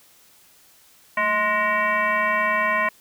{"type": "tone with frequency modulation", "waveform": "sine", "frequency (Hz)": 1460, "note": "F#6", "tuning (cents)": -24, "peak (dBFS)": -18, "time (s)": [1.17, 2.89], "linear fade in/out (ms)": 5, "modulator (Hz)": 413, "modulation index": 2, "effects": ["white hiss -54 dBFS RMS until 3 s"]}